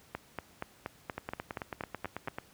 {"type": "two click trains", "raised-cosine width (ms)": 0.5, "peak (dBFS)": [-20, -21], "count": [10, 12], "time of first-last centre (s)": [[0.15, 2.283], [1.18, 2.385]], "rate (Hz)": [4.22, 9.13], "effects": ["pink hiss -60 dBFS RMS until 2.53 s", "high-pass 60 Hz 12 dB/octave"]}